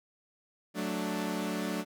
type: chord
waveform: sawtooth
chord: D major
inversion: first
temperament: equal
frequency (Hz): 185 / 220 / 293.7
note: F#3 / A3 / D4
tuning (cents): 0 / 0 / 0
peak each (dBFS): -32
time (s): 0.74-1.85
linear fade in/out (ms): 50
effects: none